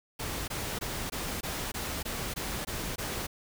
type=noise bursts; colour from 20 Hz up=pink; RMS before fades=-35 dBFS; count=10; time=0.19-3.27 s; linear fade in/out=10 ms; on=290 ms; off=20 ms; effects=none